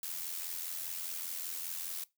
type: noise with amplitude modulation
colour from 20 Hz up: blue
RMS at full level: -37 dBFS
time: 0.03-2.04 s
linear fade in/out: 2 ms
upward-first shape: sine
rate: 85 Hz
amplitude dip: 60%
effects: noise-tail reverb RT60 0.2 s tail -20 dB re dry